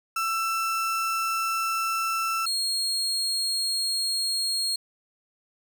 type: tone pair in turn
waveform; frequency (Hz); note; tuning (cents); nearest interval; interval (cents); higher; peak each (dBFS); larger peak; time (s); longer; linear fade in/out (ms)
35% pulse; 1333 / 4260; E6 / C8; +19 / +30; octave + minor sixth; 2011; second; -23; neither; 0.16-2.46 / 2.46-4.76; neither; 5
effects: none